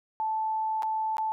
sine tone with dropouts, 876 Hz, A5, 8 cents flat, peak -26 dBFS, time 0.2-1.32 s, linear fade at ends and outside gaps 0 ms, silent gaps 0.823-0.831 / 1.169-1.182 s, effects none

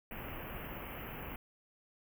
pink band-stop noise, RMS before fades -44 dBFS, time 0.11-1.36 s, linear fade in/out 2 ms, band 3000 to 12000 Hz, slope 96 dB/octave, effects none

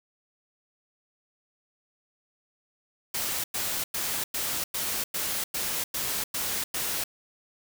white noise bursts, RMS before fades -30 dBFS, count 10, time 3.14-7.04 s, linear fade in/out 5 ms, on 300 ms, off 100 ms, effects none

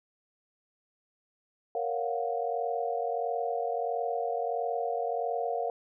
sine chord, Gb major seventh, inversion first, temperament equal, 466.2 / 554.4 / 698.5 / 740 Hz, Bb4 / Db5 / F5 / Gb5, 0 / 0 / 0 / 0 cents, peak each -33 / -37 / -32 / -36 dBFS, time 1.75-5.7 s, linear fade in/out 2 ms, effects none

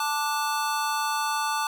square chord, D major, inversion second, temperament just, 881 / 1174.7 / 1468.3 Hz, A5 / D6 / F#6, +2 / 0 / -14 cents, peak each -28 / -30 / -34 dBFS, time 0-1.67 s, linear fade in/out 2 ms, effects none

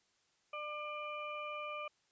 harmonic tone, 598 Hz, D5, 31 cents sharp, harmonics 1 / 2 / 4 / 5, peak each -45 / -43 / -46 / -54 dBFS, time 0.53-1.88 s, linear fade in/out 5 ms, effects white hiss -75 dBFS RMS until 2.11 s + resampled to 16000 Hz

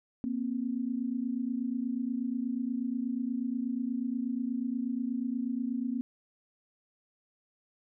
sine tone pair together, 236.8 / 265.1 Hz, A#3 / C4, +27 / +23 cents, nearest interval major second, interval 196 cents, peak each -32 / -33 dBFS, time 0.24-6.01 s, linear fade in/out 0 ms, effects none

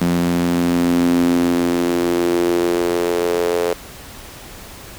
sawtooth tone with high-pass filter sweep, 86.8 Hz, F2, 10 cents flat, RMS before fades -17 dBFS, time 0.01-3.73 s, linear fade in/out 0 ms, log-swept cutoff 200 to 460 Hz, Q 5.2, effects pink hiss -37 dBFS RMS until 4.98 s

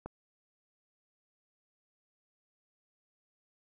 click, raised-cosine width 1 ms, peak -26 dBFS, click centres 0.06 s, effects none

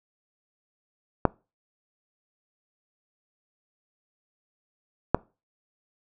clicks, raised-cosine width 1 ms, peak -3 dBFS, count 2, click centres 1.253 / 5.146 s, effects noise-tail reverb RT60 0.3 s tail -24 dB re dry

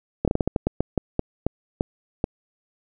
slowing click train, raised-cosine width 2 ms, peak -7 dBFS, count 14, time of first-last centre 0.25-2.241 s, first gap 27 ms, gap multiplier 1.26, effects none

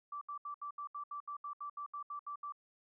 sine tone bursts, 1164 Hz, D6, 16 cents flat, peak -40 dBFS, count 15, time 0.12-2.523 s, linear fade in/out 5 ms, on 93 ms, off 72 ms, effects none

